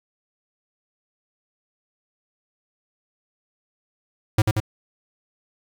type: tone with echo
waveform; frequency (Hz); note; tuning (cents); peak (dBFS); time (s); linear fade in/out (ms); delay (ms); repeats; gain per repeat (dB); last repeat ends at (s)
square; 107.5; A2; -40; -14; 4.38-4.42; 5; 91; 2; -3; 4.602
effects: 8-bit